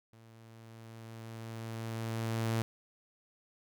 sawtooth tone with level ramp, 113.2 Hz, A2, 50 cents sharp, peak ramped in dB -52 to -25 dBFS, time 0.13-2.62 s, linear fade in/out 0 ms, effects none

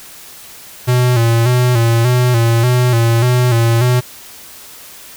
square tone with vibrato, 120 Hz, B2, 49 cents flat, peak -10 dBFS, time 0.87-4.01 s, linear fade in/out 20 ms, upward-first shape square, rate 1.7 Hz, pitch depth 65 cents each way, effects white hiss -36 dBFS RMS until 5.16 s

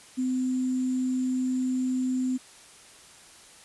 sine tone with sample-and-hold, 255.8 Hz, C4, 39 cents flat, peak -24 dBFS, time 0.17-2.38 s, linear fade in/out 20 ms, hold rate 7350 Hz, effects white hiss -51 dBFS RMS until 3.64 s + resampled to 24000 Hz

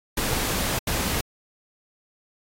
pink noise bursts at uneven times, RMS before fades -25 dBFS, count 2, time 0.17-0.79 / 0.87-1.21 s, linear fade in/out 5 ms, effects AAC 48 kbps

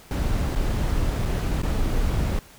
brown noise with dropouts, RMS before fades -23 dBFS, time 0.11-2.39 s, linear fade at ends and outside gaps 1 ms, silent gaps 0.552-0.558 / 1.254-1.257 / 1.619-1.633 s, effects pink hiss -49 dBFS RMS until 2.58 s

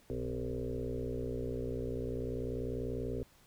sine tone with frequency modulation, 259 Hz, C4, 17 cents flat, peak -34 dBFS, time 0.1-3.23 s, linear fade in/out 0 ms, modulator 60.3 Hz, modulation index 4, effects pink hiss -64 dBFS RMS until 3.46 s

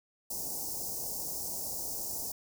white band-stop noise, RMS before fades -37 dBFS, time 0.3-2.32 s, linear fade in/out 5 ms, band 890 to 5000 Hz, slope 48 dB/octave, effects none

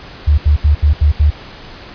sine tone bursts, 73.9 Hz, D2, 11 cents sharp, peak -6 dBFS, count 6, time 0.27-1.305 s, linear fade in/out 10 ms, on 110 ms, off 75 ms, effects pink hiss -34 dBFS RMS until 1.94 s + resampled to 11025 Hz

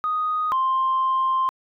sine tone pair in turn, 1244.5 / 1050.4 Hz, D#6 / C6, 0 / +6 cents, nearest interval minor third, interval 294 cents, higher first, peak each -20 / -17 dBFS, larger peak second, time 0.04-0.52 / 0.52-1.49 s, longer second, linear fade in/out 0 ms, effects tanh soft clip ceiling -15 dBFS

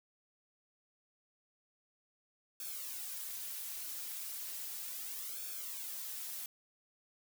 blue noise with flanger, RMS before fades -43 dBFS, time 2.6-6.46 s, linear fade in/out 2 ms, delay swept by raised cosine 1 to 5.3 ms, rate 0.35 Hz, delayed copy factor -0.9, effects none

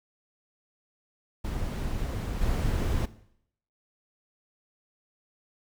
brown noise with level steps, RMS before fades -31 / -27 dBFS, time 1.44-3.06 s, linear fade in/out 10 ms, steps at 2.41 s, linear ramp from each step 5 ms, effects noise-tail reverb RT60 0.7 s tail -17 dB re dry

